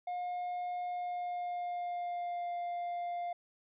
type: tone with pitch glide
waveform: triangle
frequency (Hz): 715 to 700.3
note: F5 to F5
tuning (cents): +41 to +5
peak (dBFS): -33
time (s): 0.07-3.33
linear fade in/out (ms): 5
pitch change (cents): -36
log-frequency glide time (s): 0.85-2.51
effects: resampled to 8000 Hz